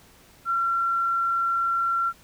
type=tone; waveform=sine; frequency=1364 Hz; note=F6; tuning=41 cents flat; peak=-21 dBFS; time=0.45-2.13 s; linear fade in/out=50 ms; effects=pink hiss -54 dBFS RMS until 2.23 s